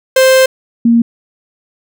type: tone pair in turn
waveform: 45% pulse / sine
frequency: 523.3 / 233.1 Hz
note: C5 / A#3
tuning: 0 / 0 cents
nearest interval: octave + major second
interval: 1400 cents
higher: first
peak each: -5 dBFS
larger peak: neither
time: 0.16-0.46 / 0.85-1.02 s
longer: first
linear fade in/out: 5 ms
effects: none